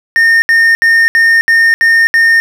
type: tone bursts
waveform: triangle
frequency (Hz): 1828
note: A#6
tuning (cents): -34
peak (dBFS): -3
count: 7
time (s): 0.16-2.4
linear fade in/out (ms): 0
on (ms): 260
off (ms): 70
effects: none